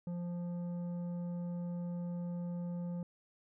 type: tone with tanh clipping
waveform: sine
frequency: 174.61 Hz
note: F3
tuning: in tune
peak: -38 dBFS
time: 0.07-3.03 s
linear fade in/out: 2 ms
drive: 9 dB
effects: none